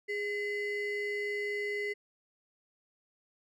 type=ring-modulated tone; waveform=triangle; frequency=1222 Hz; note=D#6; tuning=32 cents flat; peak=-27 dBFS; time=0.08-1.94 s; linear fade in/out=20 ms; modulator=809 Hz; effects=none